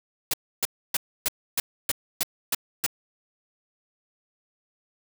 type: noise bursts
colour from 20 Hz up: white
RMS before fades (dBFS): -24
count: 9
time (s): 0.31-2.864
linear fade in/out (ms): 2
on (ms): 26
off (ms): 290
effects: none